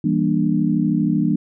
sine chord, E half-diminished seventh, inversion none, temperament just, 164.81 / 197.78 / 237.3 / 296.7 Hz, E3 / G3 / Bb3 / D4, 0 / +16 / +31 / +18 cents, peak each -21 dBFS, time 0.04-1.36 s, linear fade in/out 5 ms, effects none

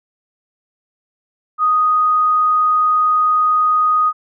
sine tone, 1244.5 Hz, D#6, in tune, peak -11 dBFS, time 1.58-4.13 s, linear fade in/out 50 ms, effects none

